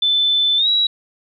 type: tone with pitch glide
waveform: sine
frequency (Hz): 3520 to 3883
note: A7 to B7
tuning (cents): 0 to -30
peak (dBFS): -13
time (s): 0.02-0.87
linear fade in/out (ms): 5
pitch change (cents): +170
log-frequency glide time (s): 0.57-0.68
effects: none